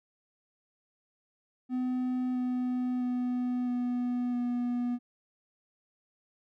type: tone with pitch steps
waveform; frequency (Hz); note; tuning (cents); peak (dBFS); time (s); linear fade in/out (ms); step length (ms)
triangle; 252.7 / 250.4 / 248.1 / 245.8 / 243.5; B3 / B3 / B3 / B3 / B3; +40 / +24 / +8 / -8 / -24; -26; 1.69-4.99; 50; 660
effects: none